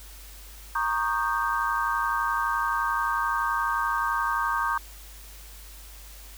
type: chord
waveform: sine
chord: Eb dominant seventh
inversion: second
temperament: equal with one note detuned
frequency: 932.3 / 1108.7 / 1220.3 / 1568 Hz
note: Bb5 / Db6 / Eb6 / G6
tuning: 0 / 0 / -34 / 0 cents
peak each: -29 dBFS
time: 0.75-4.78 s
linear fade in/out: 5 ms
effects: added 50 Hz sine -44 dBFS peak until 6.37 s + white hiss -48 dBFS RMS until 6.37 s